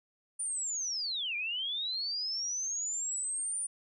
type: linear two-way sweep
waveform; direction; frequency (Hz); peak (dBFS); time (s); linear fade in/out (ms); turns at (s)
sine; down then up; 9397 to 2349 to 9397; -32; 0.39-3.67; 10; 1.36
effects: none